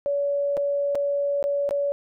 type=tone with dropouts; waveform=sine; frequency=568 Hz; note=C#5; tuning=42 cents sharp; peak=-21 dBFS; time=0.06-1.92 s; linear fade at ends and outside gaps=0 ms; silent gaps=0.569-0.575 / 0.949-0.954 / 1.427-1.44 / 1.691-1.709 s; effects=none